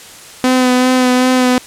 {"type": "tone with vibrato", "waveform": "sawtooth", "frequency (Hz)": 253.4, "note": "B3", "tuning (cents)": 45, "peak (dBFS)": -5, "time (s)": [0.44, 1.58], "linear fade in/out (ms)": 0, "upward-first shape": "sine", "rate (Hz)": 2.6, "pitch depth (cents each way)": 20, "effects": ["white hiss -35 dBFS RMS until 1.66 s", "low-pass 10000 Hz 12 dB/octave"]}